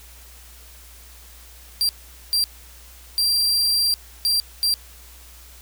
40% pulse tone bursts at uneven times, 4731 Hz, D8, 12 cents sharp, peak -16 dBFS, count 5, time 1.81-1.89 / 2.33-2.44 / 3.18-3.94 / 4.25-4.4 / 4.63-4.74 s, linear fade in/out 0 ms, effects added 60 Hz sine -45 dBFS peak until 5.61 s + white hiss -47 dBFS RMS until 5.61 s

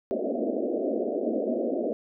pink band-pass noise, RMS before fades -28 dBFS, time 0.11-1.93 s, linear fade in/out 0 ms, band 220 to 670 Hz, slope 96 dB/octave, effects none

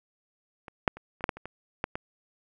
clicks, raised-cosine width 0.5 ms, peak -27 / -6 / -28 / -29 / -9 / -11 / -27 / -23 / -12 / -17 dBFS, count 10, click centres 0.682 / 0.878 / 0.97 / 1.208 / 1.241 / 1.292 / 1.37 / 1.456 / 1.841 / 1.955 s, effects none

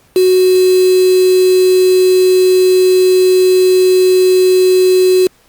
sine tone with quantisation, 370 Hz, F#4, in tune, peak -6 dBFS, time 0.16-5.27 s, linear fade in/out 2 ms, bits 3, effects pink hiss -50 dBFS RMS until 5.48 s + Opus 48 kbps

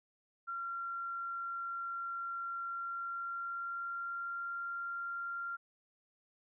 sine tone with pitch glide, 1374 to 1385.2 Hz, F6 to F6, -29 to -15 cents, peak -37 dBFS, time 0.47-5.57 s, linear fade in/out 20 ms, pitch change +14 cents, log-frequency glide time 2.69-4.55 s, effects none

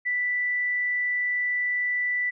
sine tone, 1975.5 Hz, B6, in tune, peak -23 dBFS, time 0.05-2.31 s, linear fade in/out 20 ms, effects none

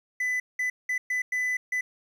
triangle tone bursts at uneven times, 2000 Hz, B6, 21 cents sharp, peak -23 dBFS, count 6, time 0.2-0.4 / 0.59-0.7 / 0.89-0.98 / 1.1-1.22 / 1.32-1.57 / 1.72-1.81 s, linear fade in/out 5 ms, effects 10-bit

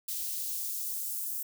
blue noise with high-pass filter sweep, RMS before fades -35 dBFS, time 0.08-1.43 s, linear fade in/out 5 ms, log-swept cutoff 3500 to 8600 Hz, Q 0.81, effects none

